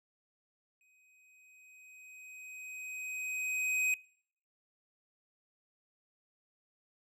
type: tone with exponential growth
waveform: square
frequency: 2515 Hz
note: D#7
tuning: 18 cents sharp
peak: -28 dBFS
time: 0.81-3.94 s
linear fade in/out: 1 ms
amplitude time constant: 680 ms
effects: noise-tail reverb RT60 0.6 s tail -23 dB re dry + low-pass 12000 Hz 12 dB/octave